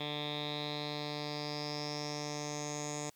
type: tone with low-pass filter sweep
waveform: 10% pulse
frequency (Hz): 148.1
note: D3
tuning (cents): +15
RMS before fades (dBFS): -39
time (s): 0-3.1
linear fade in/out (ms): 5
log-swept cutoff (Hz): 3400 to 7100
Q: 7.5
effects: white hiss -69 dBFS RMS until 3.15 s